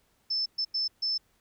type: tone bursts at uneven times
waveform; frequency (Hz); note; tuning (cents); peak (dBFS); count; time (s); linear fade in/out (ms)
sine; 5274; E8; 0; -26; 4; 0.3-0.46 / 0.58-0.65 / 0.74-0.88 / 1.02-1.18; 10
effects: pink hiss -69 dBFS RMS until 1.4 s